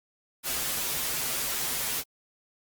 white noise with comb filter, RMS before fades -30 dBFS, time 0.43-2.04 s, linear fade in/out 50 ms, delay 9.9 ms, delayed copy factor -0.9, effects Opus 48 kbps

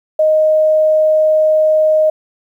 sine tone, 622 Hz, D#5, 1 cent flat, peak -8 dBFS, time 0.19-2.1 s, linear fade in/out 5 ms, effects 8-bit

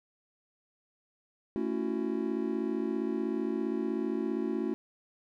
triangle chord, F# minor seventh, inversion first, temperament just, 222 / 277.5 / 333 / 370 Hz, A3 / C#4 / E4 / F#4, +16 / +2 / +18 / 0 cents, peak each -33 dBFS, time 1.56-4.74 s, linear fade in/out 0 ms, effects none

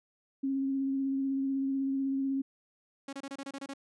sine tone with vibrato, 270.8 Hz, C#4, 40 cents flat, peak -28 dBFS, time 0.43-2.42 s, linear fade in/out 10 ms, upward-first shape sine, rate 16 Hz, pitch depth 16 cents each way
sawtooth tone bursts, 275.3 Hz, C#4, 12 cents flat, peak -34 dBFS, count 9, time 3.08-3.737 s, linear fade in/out 5 ms, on 49 ms, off 27 ms
effects resampled to 22050 Hz

